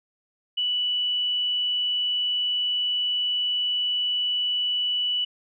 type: tone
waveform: sine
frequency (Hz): 2960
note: F#7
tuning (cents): 0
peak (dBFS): -22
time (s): 0.57-5.25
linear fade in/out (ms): 10
effects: none